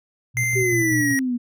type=tone with tremolo; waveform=sine; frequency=121.3 Hz; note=B2; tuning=31 cents flat; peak=-22 dBFS; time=0.34-1.16 s; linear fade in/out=50 ms; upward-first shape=square; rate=5.2 Hz; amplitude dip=45%
type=tone with pitch glide; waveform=square; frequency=2084 to 1900 Hz; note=C7 to A#6; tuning=-7 to +33 cents; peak=-21 dBFS; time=0.37-1.19 s; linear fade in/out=0 ms; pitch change=-160 cents; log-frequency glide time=0.58-1.08 s
type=exponential sweep; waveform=sine; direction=down; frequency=392 to 236.9 Hz; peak=-20 dBFS; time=0.55-1.38 s; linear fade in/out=20 ms
effects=none